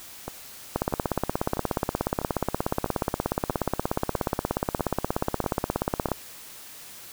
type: two click trains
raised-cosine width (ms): 1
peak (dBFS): -17 / -9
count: 10 / 91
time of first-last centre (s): 0.28-6.086 / 0.76-6.117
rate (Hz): 1.55 / 16.8
effects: white hiss -44 dBFS RMS until 7.12 s